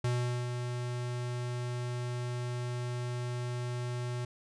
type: tone with ADSR envelope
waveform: square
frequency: 122.5 Hz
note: B2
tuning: 14 cents flat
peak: -28 dBFS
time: 0.04-4.25 s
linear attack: 5 ms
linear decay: 420 ms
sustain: -6 dB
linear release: 4 ms
effects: resampled to 22050 Hz